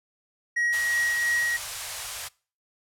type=tone with tremolo; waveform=triangle; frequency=1900 Hz; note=A#6; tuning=33 cents sharp; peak=-20 dBFS; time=0.56-1.57 s; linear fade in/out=10 ms; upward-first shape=triangle; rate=2.9 Hz; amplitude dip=30%
type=band-stop noise; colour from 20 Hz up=white; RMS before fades=-33 dBFS; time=0.72-2.29 s; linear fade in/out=20 ms; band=110 to 580 Hz; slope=24 dB/octave
effects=noise-tail reverb RT60 0.4 s tail -24 dB re dry + low-pass 11000 Hz 12 dB/octave